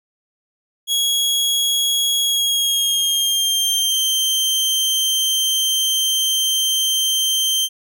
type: tone with pitch glide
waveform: sawtooth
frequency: 3322 to 3136 Hz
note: G#7 to G7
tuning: 0 to 0 cents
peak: -13 dBFS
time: 0.87-7.69 s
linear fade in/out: 50 ms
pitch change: -100 cents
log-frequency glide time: 2.22-4.01 s
effects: none